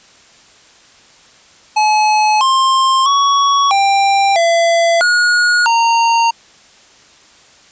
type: tone with pitch steps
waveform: square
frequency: 854 / 1058 / 1120 / 791 / 675 / 1444 / 924 Hz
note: G#5 / C6 / C#6 / G5 / E5 / F#6 / A#5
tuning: +48 / +19 / +18 / +15 / +41 / -43 / -16 cents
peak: -10 dBFS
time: 1.76-6.31 s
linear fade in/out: 10 ms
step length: 650 ms
effects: white hiss -45 dBFS RMS until 7.71 s + resampled to 16000 Hz